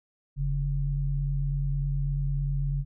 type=tone pair together; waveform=sine; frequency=43.74 / 140.4 Hz; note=F1 / C#3; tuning=+3 / +22 cents; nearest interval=octave + minor sixth; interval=2019 cents; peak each=-28 / -27 dBFS; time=0.36-2.85 s; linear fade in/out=50 ms; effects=none